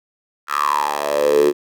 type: tone with high-pass filter sweep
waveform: 10% pulse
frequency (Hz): 73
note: D2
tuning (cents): -10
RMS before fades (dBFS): -17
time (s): 0.47-1.53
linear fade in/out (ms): 50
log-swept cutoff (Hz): 1400 to 360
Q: 8.8
effects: none